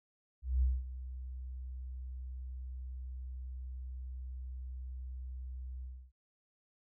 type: tone with ADSR envelope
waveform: sine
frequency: 63.6 Hz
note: C2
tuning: 48 cents flat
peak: -25 dBFS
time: 0.42-6.12 s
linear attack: 200 ms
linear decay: 210 ms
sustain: -15 dB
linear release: 290 ms
effects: none